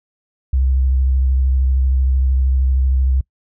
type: tone with vibrato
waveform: sine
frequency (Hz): 65.41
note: C2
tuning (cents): 0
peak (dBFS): -12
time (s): 0.53-3.21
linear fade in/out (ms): 5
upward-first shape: sine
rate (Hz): 13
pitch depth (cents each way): 33
effects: noise-tail reverb RT60 0.1 s tail -24 dB re dry